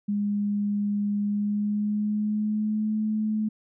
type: tone with pitch glide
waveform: sine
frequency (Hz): 204.9 to 215.3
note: G#3 to A3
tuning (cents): -23 to -37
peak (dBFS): -23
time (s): 0.08-3.49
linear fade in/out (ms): 10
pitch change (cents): +86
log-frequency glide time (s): 1.21-2.95
effects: none